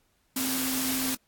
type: tone in noise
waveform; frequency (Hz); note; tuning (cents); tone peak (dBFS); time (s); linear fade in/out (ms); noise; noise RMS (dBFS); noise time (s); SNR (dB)
sine; 261.6; C4; 0; -30; 0.36-1.15; 5; white; -30; 0.36-1.15; -3
effects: pink hiss -70 dBFS RMS until 1.27 s + AAC 64 kbps